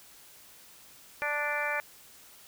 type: harmonic tone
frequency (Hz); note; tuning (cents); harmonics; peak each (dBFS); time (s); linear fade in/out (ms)
293.7; D4; 0; 2 / 3 / 4 / 5 / 6 / 7 / 8; -36 / -37 / -39 / -36 / -34 / -39 / -35; 1.22-1.8; 0
effects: white hiss -54 dBFS RMS until 2.47 s